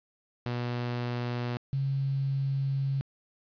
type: tone pair in turn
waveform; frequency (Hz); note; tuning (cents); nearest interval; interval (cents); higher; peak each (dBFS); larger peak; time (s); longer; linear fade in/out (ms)
sawtooth / sine; 121.4 / 136.62; B2 / C#3; -29 / -25; major second; 204; second; -26; neither; 0.46-1.57 / 1.73-3.01; second; 0
effects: resampled to 11025 Hz + 9-bit